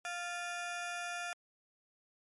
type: ring-modulated tone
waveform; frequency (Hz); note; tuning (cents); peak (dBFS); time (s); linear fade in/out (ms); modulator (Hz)
25% pulse; 1046.5; C6; 0; -31; 0.05-1.33; 0; 345
effects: MP3 48 kbps